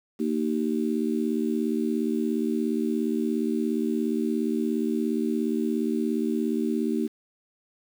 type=harmonic tone; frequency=77.1 Hz; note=D#2; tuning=15 cents flat; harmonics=3 / 4 / 5; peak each=-26 / -28 / -30 dBFS; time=0.19-7.08 s; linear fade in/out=20 ms; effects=8-bit